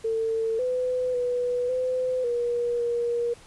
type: tone with pitch steps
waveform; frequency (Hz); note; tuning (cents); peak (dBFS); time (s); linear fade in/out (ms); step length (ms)
sine; 448.9 / 504 / 491.5 / 509 / 478.7 / 474.3; A4 / B4 / B4 / C5 / A#4 / A#4; +35 / +35 / -8 / -48 / +46 / +30; -23; 0.04-3.34; 10; 550
effects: pink hiss -51 dBFS RMS until 3.46 s + resampled to 24000 Hz